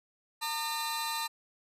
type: tone cluster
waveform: sawtooth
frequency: 911 / 1210 / 4037 Hz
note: A#5 / D#6 / B7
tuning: -40 / -49 / +37 cents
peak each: -31 / -35 / -34 dBFS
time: 0.41-1.28 s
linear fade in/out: 20 ms
effects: resampled to 32000 Hz